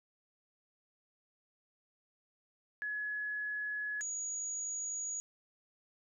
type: tone pair in turn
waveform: sine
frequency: 1694 / 6776 Hz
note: G#6 / G#8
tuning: +34 / +34 cents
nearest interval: 2 octaves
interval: 2400 cents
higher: second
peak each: -35 / -36 dBFS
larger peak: first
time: 2.82-4.01 / 4.01-5.2 s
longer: neither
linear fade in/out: 0 ms
effects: none